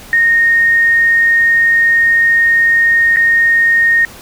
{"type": "tone with dropouts", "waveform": "sine", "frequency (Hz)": 1851, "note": "A#6", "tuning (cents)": -13, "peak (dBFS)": -7, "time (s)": [0.13, 4.05], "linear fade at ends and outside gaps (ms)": 1, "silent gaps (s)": [3.161, 3.169], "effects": ["pink hiss -35 dBFS RMS until 4.21 s"]}